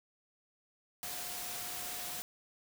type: tone in noise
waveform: sine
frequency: 720 Hz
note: F#5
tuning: 47 cents flat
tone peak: -51 dBFS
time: 1.03-2.22 s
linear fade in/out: 0 ms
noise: white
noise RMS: -41 dBFS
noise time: 1.03-2.22 s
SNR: -13 dB
effects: none